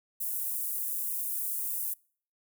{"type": "high-pass noise", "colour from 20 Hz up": "pink", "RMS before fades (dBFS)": -33, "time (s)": [0.2, 1.94], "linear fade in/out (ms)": 10, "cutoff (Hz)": 11000, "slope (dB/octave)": 24, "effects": ["noise-tail reverb RT60 0.5 s tail -26 dB re dry"]}